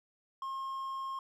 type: tone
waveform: triangle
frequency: 1072 Hz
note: C6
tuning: 42 cents sharp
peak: -34 dBFS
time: 0.42-1.19 s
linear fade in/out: 2 ms
effects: none